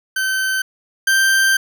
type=tone pair in turn; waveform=40% pulse; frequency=1540 / 1569.6 Hz; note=G6 / G6; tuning=-31 / +2 cents; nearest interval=unison; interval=33 cents; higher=second; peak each=-16 / -11 dBFS; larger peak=second; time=0.16-0.62 / 1.07-1.57 s; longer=second; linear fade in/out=5 ms; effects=none